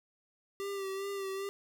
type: tone with vibrato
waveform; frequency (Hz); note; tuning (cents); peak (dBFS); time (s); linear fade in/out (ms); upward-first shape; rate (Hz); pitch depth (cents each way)
square; 392; G4; 0; -36; 0.6-1.49; 0; sine; 2.5; 34
effects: none